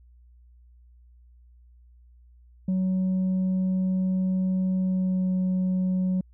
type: tone with pitch glide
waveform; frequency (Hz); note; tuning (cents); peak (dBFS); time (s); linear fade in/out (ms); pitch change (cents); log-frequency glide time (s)
sine; 186.6 to 184.99; F#3 to F#3; +15 to 0; -19; 2.68-6.21; 5; -15; 4.76-5.32
effects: tanh soft clip ceiling -21 dBFS + added 60 Hz sine -51 dBFS peak until 6.33 s